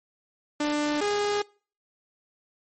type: tone pair in turn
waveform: sawtooth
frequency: 296.4 / 411.4 Hz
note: D4 / G#4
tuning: +16 / -16 cents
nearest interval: tritone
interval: 568 cents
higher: second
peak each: -20 dBFS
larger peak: neither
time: 0.6-1.01 / 1.01-1.42 s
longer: neither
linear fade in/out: 5 ms
effects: noise-tail reverb RT60 0.4 s tail -24 dB re dry + MP3 32 kbps